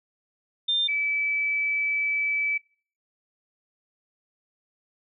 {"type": "tone pair in turn", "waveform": "sine", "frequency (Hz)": [3600, 2304], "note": ["A7", "D7"], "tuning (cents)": [39, -34], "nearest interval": "minor sixth", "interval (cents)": 773, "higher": "first", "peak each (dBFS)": [-21, -23], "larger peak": "first", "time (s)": [[0.68, 0.88], [0.88, 2.58]], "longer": "second", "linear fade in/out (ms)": 10, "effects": ["noise-tail reverb RT60 0.5 s tail -26 dB re dry"]}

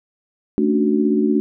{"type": "chord", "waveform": "sine", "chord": "D major seventh", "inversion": "second", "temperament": "equal", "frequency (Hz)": [220, 277.2, 293.7, 370], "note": ["A3", "C#4", "D4", "F#4"], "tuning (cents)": [0, 0, 0, 0], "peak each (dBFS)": [-18, -24, -19, -20], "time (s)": [0.58, 1.4], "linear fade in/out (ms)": 0, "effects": []}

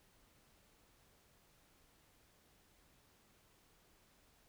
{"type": "silence", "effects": ["pink hiss -70 dBFS RMS until 4.48 s"]}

